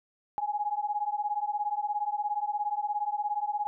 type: beating tone pair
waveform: sine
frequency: 824 / 841 Hz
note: G#5 / G#5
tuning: -14 / +22 cents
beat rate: 17 Hz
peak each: -31 dBFS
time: 0.38-3.67 s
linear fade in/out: 0 ms
effects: none